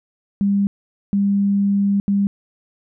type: tone bursts at uneven times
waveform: sine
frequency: 200 Hz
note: G3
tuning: 35 cents sharp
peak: -14 dBFS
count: 3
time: 0.41-0.67 / 1.13-2 / 2.08-2.27 s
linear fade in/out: 0 ms
effects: none